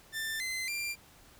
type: tone with pitch steps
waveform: sawtooth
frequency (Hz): 1781 / 2058 / 2377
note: A6 / C7 / D7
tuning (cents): +21 / -29 / +20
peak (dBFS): -30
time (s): 0.12-0.96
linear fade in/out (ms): 50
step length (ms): 280
effects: pink hiss -58 dBFS RMS until 1.39 s